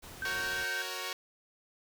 pink noise, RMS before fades -48 dBFS, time 0.02-0.66 s, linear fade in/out 20 ms
sine tone, 1553 Hz, G6, 17 cents flat, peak -33 dBFS, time 0.22-0.82 s, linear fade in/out 2 ms
5% pulse chord, F# major, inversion none, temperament equal, 370 / 466.2 / 554.4 Hz, F#4 / A#4 / C#5, 0 / 0 / 0 cents, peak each -29 dBFS, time 0.25-1.13 s, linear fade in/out 2 ms
effects none

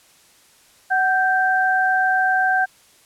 sine tone pair together, 747.9 / 1568 Hz, F#5 / G6, +18 / 0 cents, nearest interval octave + minor second, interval 1282 cents, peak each -18 dBFS, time 0.9-2.66 s, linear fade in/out 20 ms, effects white hiss -53 dBFS RMS until 3.05 s + low-pass 11000 Hz 12 dB/octave

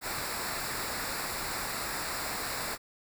pink noise with comb filter, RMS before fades -35 dBFS, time 0.01-2.78 s, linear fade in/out 50 ms, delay 0.32 ms, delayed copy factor -0.7, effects none

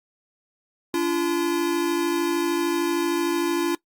square tone pair together, 288.5 / 341.7 Hz, D4 / F4, -31 / -38 cents, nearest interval minor third, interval 293 cents, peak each -27 / -23 dBFS, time 0.94-3.75 s, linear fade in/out 2 ms, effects noise-tail reverb RT60 0.1 s tail -21 dB re dry + Opus 48 kbps

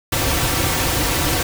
pink noise with comb filter, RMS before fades -19 dBFS, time 0.12-1.43 s, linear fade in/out 5 ms, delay 4.8 ms, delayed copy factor -0.6, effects none

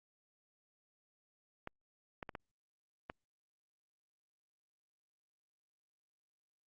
clicks, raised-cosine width 0.5 ms, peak -27 dBFS, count 5, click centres 1.674 / 2.228 / 2.292 / 2.352 / 3.099 s, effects Opus 48 kbps

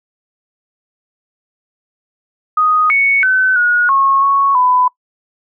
sine tone with pitch steps, 1245 / 2220 / 1520 / 1448 / 1091 / 1107 / 1000 Hz, D#6 / C#7 / F#6 / F#6 / C#6 / C#6 / B5, +1 / +2 / +46 / -38 / -28 / -3 / +21 cents, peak -9 dBFS, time 2.57-4.88 s, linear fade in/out 5 ms, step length 330 ms, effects noise-tail reverb RT60 0.1 s tail -22 dB re dry

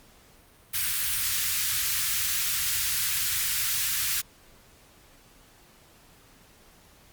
white band-stop noise, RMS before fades -27 dBFS, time 0.73-4.22 s, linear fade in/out 20 ms, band 130 to 1400 Hz, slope 24 dB/octave, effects pink hiss -56 dBFS RMS until 7.12 s + Opus 48 kbps

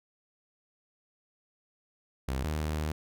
sawtooth tone pair in turn, 65.9 / 76.81 Hz, C2 / D#2, +13 / -22 cents, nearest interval minor third, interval 265 cents, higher second, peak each -26 dBFS, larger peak neither, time 2.28-2.44 / 2.44-2.92 s, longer second, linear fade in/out 5 ms, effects none

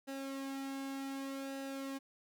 sawtooth tone with flanger, 271.9 Hz, C#4, 33 cents flat, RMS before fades -42 dBFS, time 0.07-1.99 s, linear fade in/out 20 ms, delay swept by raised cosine 0.89 to 2.09 ms, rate 0.66 Hz, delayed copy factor -0.55, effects none

